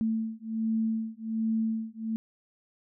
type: beating tone pair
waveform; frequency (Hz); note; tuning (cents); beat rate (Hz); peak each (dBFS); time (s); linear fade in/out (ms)
sine; 222 / 223.3; A3 / A3; +16 / +26; 1.3; -30; 0.01-2.16; 0
effects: none